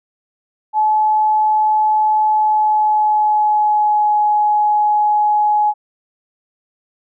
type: tone with pitch glide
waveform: sine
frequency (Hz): 858 to 841.3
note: A5 to G#5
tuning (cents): -44 to +22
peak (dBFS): -11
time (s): 0.73-5.74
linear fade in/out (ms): 50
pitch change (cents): -34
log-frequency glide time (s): 2.28-4.17
effects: none